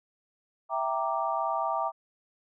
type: chord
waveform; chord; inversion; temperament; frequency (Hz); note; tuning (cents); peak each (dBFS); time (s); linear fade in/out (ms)
sine; E half-diminished seventh; none; equal; 659.3 / 784 / 932.3 / 1174.7; E5 / G5 / Bb5 / D6; 0 / 0 / 0 / 0; -32; 0.69-1.92; 50
effects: none